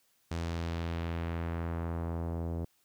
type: tone with low-pass filter sweep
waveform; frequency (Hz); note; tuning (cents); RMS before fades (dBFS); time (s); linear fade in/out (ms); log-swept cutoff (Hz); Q
sawtooth; 83.8; E2; +29; -35; 0.31-2.65; 5; 7000 to 550; 1
effects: white hiss -71 dBFS RMS until 2.84 s